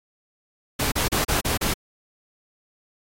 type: noise bursts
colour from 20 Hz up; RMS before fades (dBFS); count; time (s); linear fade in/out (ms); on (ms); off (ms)
pink; -23; 6; 0.79-1.74; 10; 130; 34
effects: AAC 48 kbps